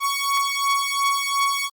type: beating tone pair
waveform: sawtooth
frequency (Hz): 1114 / 1116.8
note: C#6 / C#6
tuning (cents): +8 / +13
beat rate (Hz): 2.8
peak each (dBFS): -19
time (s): 0-1.7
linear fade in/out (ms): 50
effects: Opus 24 kbps